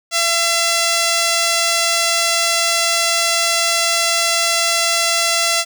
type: tone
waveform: 5% pulse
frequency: 676 Hz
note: E5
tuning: 43 cents sharp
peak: -3 dBFS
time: 0.11-5.65 s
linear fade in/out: 50 ms
effects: none